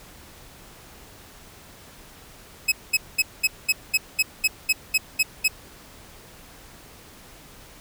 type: tone bursts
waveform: sawtooth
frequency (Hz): 2561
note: D#7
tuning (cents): +49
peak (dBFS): -13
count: 12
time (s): 2.68-5.482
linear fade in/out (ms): 10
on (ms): 41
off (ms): 210
effects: pink hiss -47 dBFS RMS until 7.8 s